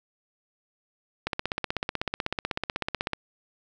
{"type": "click train", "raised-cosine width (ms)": 0.3, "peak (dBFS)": -11, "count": 31, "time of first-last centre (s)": [1.27, 3.133], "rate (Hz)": 16.1, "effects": []}